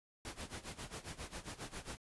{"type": "noise with tremolo", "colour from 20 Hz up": "pink", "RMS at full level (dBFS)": -44, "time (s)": [0.25, 1.97], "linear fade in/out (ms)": 0, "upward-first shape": "sine", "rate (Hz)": 7.4, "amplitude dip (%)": 85, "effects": ["resampled to 24000 Hz"]}